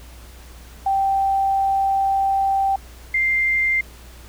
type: tone pair in turn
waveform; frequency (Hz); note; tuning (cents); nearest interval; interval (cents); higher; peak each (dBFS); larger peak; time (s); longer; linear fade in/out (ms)
sine; 781 / 2096; G5 / C7; -7 / +2; octave + perfect fourth; 1709; second; -16; neither; 0.86-2.76 / 3.14-3.81; first; 5
effects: added 60 Hz sine -40 dBFS peak until 4.28 s + pink hiss -46 dBFS RMS until 4.28 s